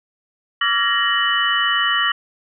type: tone cluster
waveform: sine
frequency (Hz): 1154 / 1373 / 1691 / 1874 / 2974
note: D6 / F6 / G#6 / A#6 / F#7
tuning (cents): -31 / -30 / +31 / +9 / +8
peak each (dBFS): -22 / -24 / -28 / -20 / -20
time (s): 0.61-2.12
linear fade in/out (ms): 5
effects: none